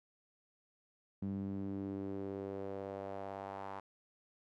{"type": "tone with band-pass filter sweep", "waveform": "sawtooth", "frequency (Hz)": 98, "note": "G2", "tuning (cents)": 0, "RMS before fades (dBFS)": -42, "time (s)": [1.22, 3.8], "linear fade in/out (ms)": 5, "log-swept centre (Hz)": [200, 940], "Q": 2.5, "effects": []}